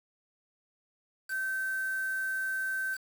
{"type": "tone with quantisation", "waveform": "sine", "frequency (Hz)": 1544, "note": "G6", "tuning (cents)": -27, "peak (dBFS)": -30, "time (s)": [1.28, 2.98], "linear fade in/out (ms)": 50, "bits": 7, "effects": []}